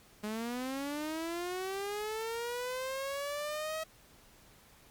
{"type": "linear sweep", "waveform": "sawtooth", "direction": "up", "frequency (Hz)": [207.7, 641], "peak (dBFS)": -31, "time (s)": [0.23, 3.84], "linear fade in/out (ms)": 10, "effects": ["pink hiss -60 dBFS RMS until 4.9 s", "MP3 96 kbps"]}